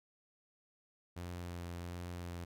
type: tone with vibrato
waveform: sawtooth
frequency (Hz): 87.31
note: F2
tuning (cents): 0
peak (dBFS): -38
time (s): 1.16-2.45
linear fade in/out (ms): 10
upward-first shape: sine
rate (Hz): 1.4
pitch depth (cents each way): 15
effects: none